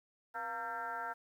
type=tone with frequency modulation; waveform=sine; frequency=1142 Hz; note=D6; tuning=49 cents flat; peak=-37 dBFS; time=0.34-1.14 s; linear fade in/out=20 ms; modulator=220 Hz; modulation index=2.3; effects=11-bit